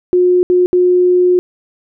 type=tone bursts at uneven times; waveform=sine; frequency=360 Hz; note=F#4; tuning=47 cents flat; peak=-7 dBFS; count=3; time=0.13-0.43 / 0.5-0.66 / 0.73-1.39 s; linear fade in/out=0 ms; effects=none